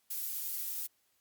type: noise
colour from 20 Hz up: violet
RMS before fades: -37 dBFS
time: 0.1-0.87 s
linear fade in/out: 10 ms
effects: white hiss -74 dBFS RMS until 1.2 s + Opus 48 kbps